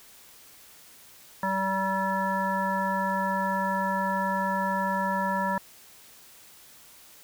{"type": "harmonic tone", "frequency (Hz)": 192.2, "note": "G3", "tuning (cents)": -34, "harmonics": [1, 3, 5, 7, 9], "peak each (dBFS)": [-31, -33, -27, -37, -33], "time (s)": [1.43, 5.58], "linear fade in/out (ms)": 2, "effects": ["white hiss -52 dBFS RMS until 7.23 s"]}